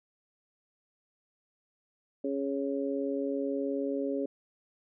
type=harmonic tone; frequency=138.59 Hz; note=C#3; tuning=in tune; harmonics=2 / 3 / 4; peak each=-32 / -34 / -35 dBFS; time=2.24-4.26 s; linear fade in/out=5 ms; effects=none